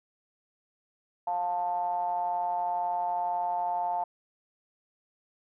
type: ring-modulated tone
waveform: triangle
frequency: 89 Hz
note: F2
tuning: 33 cents sharp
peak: -22 dBFS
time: 1.27-4.04 s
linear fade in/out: 5 ms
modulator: 795 Hz
effects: none